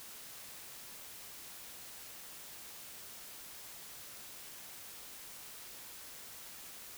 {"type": "silence", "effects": ["white hiss -50 dBFS RMS until 6.97 s"]}